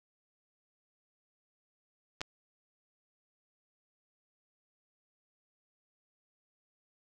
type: clicks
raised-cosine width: 0.2 ms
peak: -24 / -17 dBFS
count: 2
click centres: 2.208 / 2.215 s
effects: none